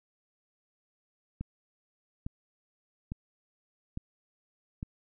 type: click train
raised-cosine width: 5 ms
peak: -23 dBFS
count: 5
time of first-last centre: 1.41-4.829 s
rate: 1.17 Hz
effects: none